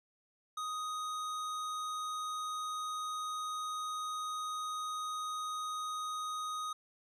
square tone, 1248 Hz, D#6, 5 cents sharp, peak -37 dBFS, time 0.57-6.73 s, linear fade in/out 5 ms, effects low-pass 10000 Hz 12 dB/octave

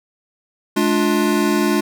square chord, D diminished, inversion second, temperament just, 211.4 / 293.7 / 352.4 Hz, Ab3 / D4 / F4, +31 / 0 / +16 cents, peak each -20 dBFS, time 0.76-1.81 s, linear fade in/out 10 ms, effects none

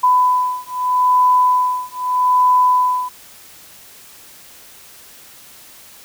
sine beating tone pair, 1000 / 1000.8 Hz, B5 / B5, +21 / +23 cents, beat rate 0.8 Hz, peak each -15 dBFS, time 0.03-3.09 s, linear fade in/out 10 ms, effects white hiss -42 dBFS RMS until 6.04 s

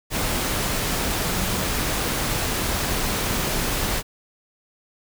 sine tone in noise, 185 Hz, F#3, in tune, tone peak -32 dBFS, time 1.17-1.85 s, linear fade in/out 50 ms, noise pink, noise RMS -24 dBFS, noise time 0.1-4.03 s, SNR -11 dB, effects none

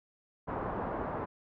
white low-pass noise, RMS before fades -36 dBFS, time 0.47-1.26 s, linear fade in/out 20 ms, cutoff 1100 Hz, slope 24 dB/octave, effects none

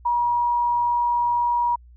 sine tone, 958 Hz, A#5, 47 cents sharp, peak -18 dBFS, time 0.05-1.76 s, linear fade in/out 10 ms, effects added 60 Hz sine -45 dBFS peak until 1.96 s

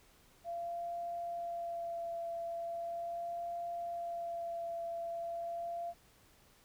sine tone with vibrato, 683 Hz, F5, 39 cents flat, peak -37 dBFS, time 0.44-5.94 s, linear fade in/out 50 ms, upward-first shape sine, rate 0.39 Hz, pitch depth 16 cents each way, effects pink hiss -65 dBFS RMS until 6.64 s

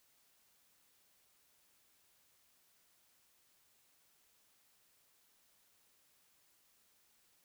silence, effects white hiss -72 dBFS RMS until 7.44 s

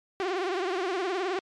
sawtooth tone with vibrato, 370 Hz, F#4, in tune, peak -23 dBFS, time 0.2-1.39 s, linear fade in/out 0 ms, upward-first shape triangle, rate 19 Hz, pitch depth 150 cents each way, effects low-pass 4000 Hz 12 dB/octave + MP3 64 kbps

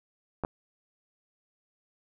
clicks, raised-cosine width 1 ms, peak -17 dBFS, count 2, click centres 0.437 / 0.449 s, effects none

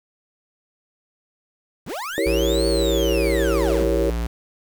35% pulse linear two-way sweep, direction up then down, 41.2 to 4490 to 41.2 Hz, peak -26 dBFS, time 1.85-3.87 s, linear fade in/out 50 ms, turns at 2.67 s
sine chord, E diminished seventh, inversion none, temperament equal, 329.6 / 392 / 466.2 / 554.4 Hz, E4 / G4 / Bb4 / Db5, 0 / 0 / 0 / 0 cents, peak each -24 dBFS, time 2.18-4.1 s, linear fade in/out 0 ms
square tone, 57.9 Hz, A#1, 11 cents flat, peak -23 dBFS, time 2.26-4.27 s, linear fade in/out 5 ms
effects 7-bit

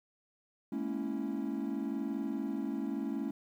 triangle chord, A# half-diminished seventh, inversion third, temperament equal with one note detuned, 212.3 / 233.1 / 277.2 / 329.6 Hz, G#3 / A#3 / C#4 / E4, +38 / 0 / 0 / 0 cents, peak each -36 / -38 / -34 / -38 dBFS, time 0.72-3.31 s, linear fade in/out 5 ms, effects tanh soft clip ceiling -24 dBFS + 11-bit

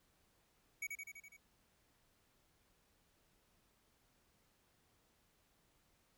square tone with echo, 2256 Hz, C#7, 30 cents sharp, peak -40 dBFS, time 0.82-0.87 s, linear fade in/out 5 ms, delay 83 ms, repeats 6, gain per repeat -3 dB, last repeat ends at 1.368 s, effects pink hiss -75 dBFS RMS until 6.17 s

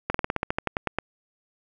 slowing click train, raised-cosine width 0.5 ms, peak -9 dBFS, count 13, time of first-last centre 0.1-0.986 s, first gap 44 ms, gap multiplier 1.09, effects none

